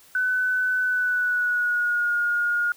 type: tone with pitch glide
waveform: sine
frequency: 1505 to 1428.8 Hz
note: F#6 to F6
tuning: +29 to +39 cents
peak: -20 dBFS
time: 0.15-2.72 s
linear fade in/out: 2 ms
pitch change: -90 cents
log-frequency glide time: 0.8-2.14 s
effects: white hiss -53 dBFS RMS until 2.76 s